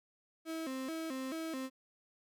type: tone with vibrato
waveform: 35% pulse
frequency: 291.4 Hz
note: D4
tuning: 13 cents flat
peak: -36 dBFS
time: 0.45-1.7 s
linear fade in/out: 50 ms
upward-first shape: square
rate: 2.3 Hz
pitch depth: 180 cents each way
effects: none